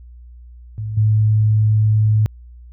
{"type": "tone with level steps", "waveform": "sine", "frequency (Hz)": 107.7, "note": "A2", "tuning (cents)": -37, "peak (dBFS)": [-22, -11], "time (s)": [0.78, 2.26], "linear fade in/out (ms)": 0, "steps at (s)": 0.97, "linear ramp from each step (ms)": 5, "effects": ["added 60 Hz sine -37 dBFS peak until 2.72 s"]}